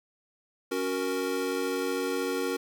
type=chord; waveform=square; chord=F# major; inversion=second; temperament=equal; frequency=277.2 / 370 / 466.2 Hz; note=C#4 / F#4 / A#4; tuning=0 / 0 / 0 cents; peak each=-34 / -33 / -32 dBFS; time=0.71-2.57 s; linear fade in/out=10 ms; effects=10-bit